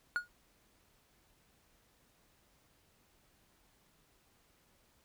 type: tone with exponential decay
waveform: triangle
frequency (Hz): 1441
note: F#6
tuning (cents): -46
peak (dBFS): -25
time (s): 0.16-0.28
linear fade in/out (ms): 0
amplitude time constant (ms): 25
effects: pink hiss -70 dBFS RMS until 5.04 s